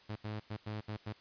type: tone bursts at uneven times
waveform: sawtooth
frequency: 106.7 Hz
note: G#2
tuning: 47 cents sharp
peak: -34 dBFS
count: 6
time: 0.09-0.16 / 0.24-0.4 / 0.5-0.57 / 0.66-0.81 / 0.88-0.97 / 1.06-1.13 s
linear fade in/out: 10 ms
effects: white hiss -61 dBFS RMS until 1.2 s + resampled to 11025 Hz